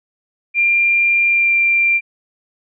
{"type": "tone with pitch glide", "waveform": "sine", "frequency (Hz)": [2388, 2372], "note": ["D7", "D7"], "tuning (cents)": [28, 17], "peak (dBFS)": -11, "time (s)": [0.54, 2.01], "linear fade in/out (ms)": 50, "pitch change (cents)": -11, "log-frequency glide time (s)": [1.27, 1.54], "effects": []}